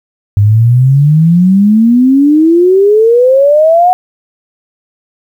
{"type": "exponential sweep", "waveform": "sine", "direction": "up", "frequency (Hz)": [99.6, 740], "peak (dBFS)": -3, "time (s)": [0.37, 3.93], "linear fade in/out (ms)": 0, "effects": ["7-bit"]}